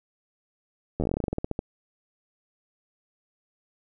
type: slowing click train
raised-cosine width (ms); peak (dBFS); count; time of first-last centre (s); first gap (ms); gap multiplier
2; -14; 18; 1-1.591; 11; 1.13
effects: none